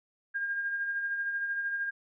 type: tone with tremolo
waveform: sine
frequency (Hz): 1613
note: G6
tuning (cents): +49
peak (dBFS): -28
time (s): 0.34-1.91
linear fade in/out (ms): 20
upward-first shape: sine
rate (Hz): 13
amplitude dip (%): 40
effects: none